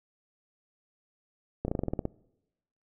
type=slowing click train; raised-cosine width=2 ms; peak=-16 dBFS; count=10; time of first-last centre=1.65-2.054 s; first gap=31 ms; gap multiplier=1.09; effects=noise-tail reverb RT60 0.9 s tail -23 dB re dry